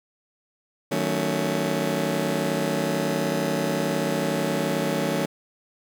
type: chord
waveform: 20% pulse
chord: D# half-diminished seventh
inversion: none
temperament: just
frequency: 155.56 / 186.68 / 224 / 280 Hz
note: D#3 / F#3 / A3 / C#4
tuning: 0 / +16 / +31 / +18 cents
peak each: -24 dBFS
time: 0.91-5.26 s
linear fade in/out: 10 ms
effects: none